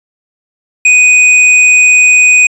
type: tone with hard clipping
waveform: sine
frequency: 2489 Hz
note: D#7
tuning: in tune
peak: -4 dBFS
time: 0.85-2.47 s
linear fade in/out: 5 ms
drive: 14 dB
effects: resampled to 22050 Hz